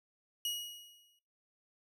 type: tone with exponential decay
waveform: sawtooth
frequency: 2899 Hz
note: F#7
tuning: 36 cents flat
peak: -29 dBFS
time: 0.45-1.19 s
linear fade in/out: 2 ms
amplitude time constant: 160 ms
effects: noise-tail reverb RT60 0.4 s tail -21 dB re dry